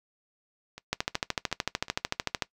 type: two click trains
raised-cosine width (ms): 0.2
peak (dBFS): -24 / -9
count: 4 / 21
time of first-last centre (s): 0.78-1.883 / 0.93-2.423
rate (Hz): 2.72 / 13.4
effects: noise-tail reverb RT60 0.1 s tail -20 dB re dry